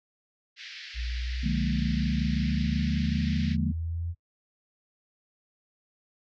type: band-pass noise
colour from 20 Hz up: pink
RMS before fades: -43 dBFS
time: 0.56-3.57 s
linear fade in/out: 50 ms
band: 1700 to 5200 Hz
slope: 48 dB/octave
type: exponential sweep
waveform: sine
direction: up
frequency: 58.7 to 85.7 Hz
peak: -29 dBFS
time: 0.94-4.15 s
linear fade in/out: 50 ms
type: chord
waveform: sine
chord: Bb dominant seventh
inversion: first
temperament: equal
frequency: 146.83 / 174.61 / 207.7 / 233.1 Hz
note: D3 / F3 / Ab3 / Bb3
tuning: 0 / 0 / 0 / 0 cents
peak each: -31 dBFS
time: 1.43-3.72 s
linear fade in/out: 10 ms
effects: noise-tail reverb RT60 0.1 s tail -23 dB re dry